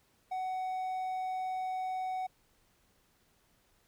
triangle tone, 747 Hz, F#5, 16 cents sharp, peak -31 dBFS, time 0.31-2.27 s, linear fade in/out 10 ms, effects pink hiss -70 dBFS RMS until 3.87 s

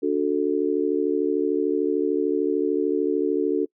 sine chord, D major, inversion none, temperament just, 293.7 / 367.1 / 440.5 Hz, D4 / F#4 / A4, 0 / -14 / +2 cents, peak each -24 dBFS, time 0.02-3.66 s, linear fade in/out 20 ms, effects noise-tail reverb RT60 0.1 s tail -26 dB re dry

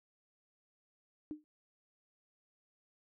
sine tone with exponential decay, 303.4 Hz, D#4, 44 cents flat, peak -35 dBFS, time 1.31-1.44 s, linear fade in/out 0 ms, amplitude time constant 28 ms, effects none

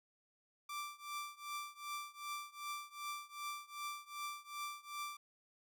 sawtooth tone with tremolo, 1174.7 Hz, D6, in tune, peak -36 dBFS, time 0.69-5.17 s, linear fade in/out 5 ms, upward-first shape triangle, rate 2.6 Hz, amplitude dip 95%, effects none

